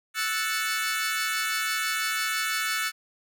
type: chord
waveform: sawtooth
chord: F# minor seventh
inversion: third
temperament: equal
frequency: 1318.5 / 1480 / 1760 / 2217 Hz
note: E6 / F#6 / A6 / C#7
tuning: 0 / 0 / 0 / 0 cents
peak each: -28 dBFS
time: 0.14-2.92 s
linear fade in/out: 50 ms
effects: none